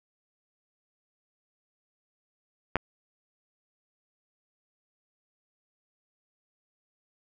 clicks, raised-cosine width 0.5 ms, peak -7 / -21 dBFS, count 2, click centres 2.757 / 2.767 s, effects none

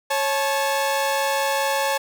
sawtooth tone pair together, 550 / 867.3 Hz, C#5 / A5, -14 / -25 cents, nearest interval minor sixth, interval 789 cents, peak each -19 dBFS, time 0.1-1.98 s, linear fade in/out 10 ms, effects none

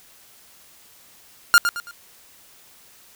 45% pulse tone with echo, 1408 Hz, F6, 14 cents sharp, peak -9 dBFS, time 1.54-1.58 s, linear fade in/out 0 ms, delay 110 ms, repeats 3, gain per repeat -9 dB, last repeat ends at 1.91 s, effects white hiss -51 dBFS RMS until 3.15 s

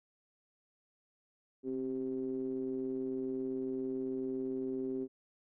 triangle ring-modulated tone, 63.6 Hz, C2, 48 cents flat, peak -29 dBFS, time 1.63-5.08 s, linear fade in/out 50 ms, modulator 327 Hz, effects none

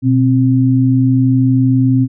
sine tone pair together, 123.47 / 263 Hz, B2 / C4, 0 / +9 cents, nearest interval octave + minor second, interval 1309 cents, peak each -11 dBFS, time 0.02-2.08 s, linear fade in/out 50 ms, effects none

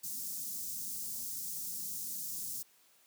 white band-stop noise, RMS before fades -40 dBFS, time 0.03-2.63 s, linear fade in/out 10 ms, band 230 to 5600 Hz, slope 24 dB/octave, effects white hiss -66 dBFS RMS until 3.06 s + high-pass 150 Hz 12 dB/octave

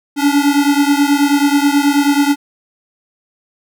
square beating tone pair, 282.3 / 291.6 Hz, C#4 / D4, +32 / -12 cents, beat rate 9.3 Hz, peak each -13 / -15 dBFS, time 0.16-2.36 s, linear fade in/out 50 ms, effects none

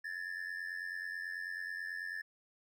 triangle ring-modulated tone, 1752 Hz, A6, 8 cents flat, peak -34 dBFS, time 0.04-2.22 s, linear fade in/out 10 ms, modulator 44.6 Hz, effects none

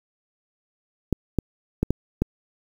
clicks, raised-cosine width 3 ms, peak -7 dBFS, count 5, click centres 1.127 / 1.387 / 1.83 / 1.906 / 2.22 s, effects 7-bit

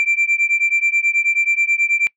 sine beating tone pair, 2349 / 2358.3 Hz, D7 / D7, 0 / +7 cents, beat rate 9.3 Hz, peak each -16 dBFS, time 0-2.07 s, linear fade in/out 0 ms, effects noise-tail reverb RT60 0.1 s tail -25 dB re dry + tanh soft clip ceiling -10 dBFS

